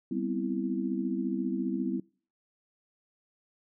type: chord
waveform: sine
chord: C major seventh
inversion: second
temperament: equal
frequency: 196 / 246.9 / 261.6 / 329.6 Hz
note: G3 / B3 / C4 / E4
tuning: 0 / 0 / 0 / 0 cents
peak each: -34 dBFS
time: 0.11-2 s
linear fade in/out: 5 ms
effects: noise-tail reverb RT60 0.4 s tail -24 dB re dry